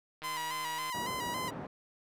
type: click train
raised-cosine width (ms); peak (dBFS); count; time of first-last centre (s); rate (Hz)
0.3; -29; 107; 0.22-0.899; 156
type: tone with vibrato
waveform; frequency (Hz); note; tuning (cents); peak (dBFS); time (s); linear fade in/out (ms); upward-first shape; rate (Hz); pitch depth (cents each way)
sawtooth; 995; B5; +13; -31; 0.23-1.51; 20; square; 3.6; 53
type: band-pass noise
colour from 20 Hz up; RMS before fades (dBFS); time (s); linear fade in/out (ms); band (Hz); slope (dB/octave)
pink; -42; 0.94-1.67; 5; 140 to 980; 12
effects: none